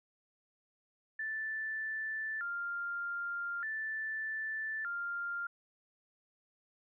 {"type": "tone with vibrato", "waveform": "sine", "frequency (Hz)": 1568, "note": "G6", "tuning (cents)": 0, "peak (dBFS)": -35, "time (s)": [1.19, 5.47], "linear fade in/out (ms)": 5, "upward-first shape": "square", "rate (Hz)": 0.41, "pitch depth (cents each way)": 200, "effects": []}